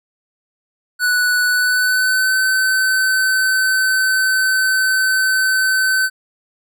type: tone with pitch glide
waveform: square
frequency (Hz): 1480 to 1526.9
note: F#6 to G6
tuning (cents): 0 to -46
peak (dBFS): -14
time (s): 0.99-6.1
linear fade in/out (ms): 50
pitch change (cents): +54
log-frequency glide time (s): 1.45-2.36
effects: none